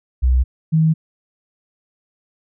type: tone pair in turn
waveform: sine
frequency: 63.2 / 159.25 Hz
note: B1 / D#3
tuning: +41 / +41 cents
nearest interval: octave + major third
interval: 1600 cents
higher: second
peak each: -11 dBFS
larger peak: neither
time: 0.22-0.44 / 0.72-0.94 s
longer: neither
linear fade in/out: 20 ms
effects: none